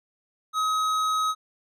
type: tone with tanh clipping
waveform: sine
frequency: 1270 Hz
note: D#6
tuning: 35 cents sharp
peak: -24 dBFS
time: 0.53-1.35 s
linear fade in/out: 50 ms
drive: 14 dB
effects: none